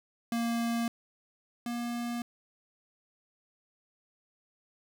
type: tone pair in turn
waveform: square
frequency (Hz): 233.1 / 238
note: A#3 / A#3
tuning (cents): 0 / +36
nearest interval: unison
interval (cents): 36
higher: second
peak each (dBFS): -29 / -33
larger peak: first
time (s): 0.32-0.88 / 1.66-2.22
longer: neither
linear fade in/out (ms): 2
effects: none